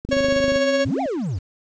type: click train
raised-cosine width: 3 ms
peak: -17 dBFS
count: 14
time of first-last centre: 0.05-0.56 s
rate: 25.5 Hz
type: tone with pitch glide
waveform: sine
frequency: 261.4 to 268.6 Hz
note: C4 to C4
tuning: -1 to +46 cents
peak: -24 dBFS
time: 0.09-1.06 s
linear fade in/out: 0 ms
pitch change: +47 cents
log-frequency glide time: 0.56-0.87 s
type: tone with tremolo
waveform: 45% pulse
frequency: 554.4 Hz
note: C#5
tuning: in tune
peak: -16 dBFS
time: 0.11-0.85 s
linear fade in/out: 10 ms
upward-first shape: sine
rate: 16 Hz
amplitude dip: 35%
type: exponential two-way sweep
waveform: triangle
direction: up then down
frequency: 79.1 to 830.6 to 79.1 Hz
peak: -20 dBFS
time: 0.85-1.39 s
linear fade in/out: 10 ms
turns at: 1.01 s
effects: resampled to 16000 Hz + 8-bit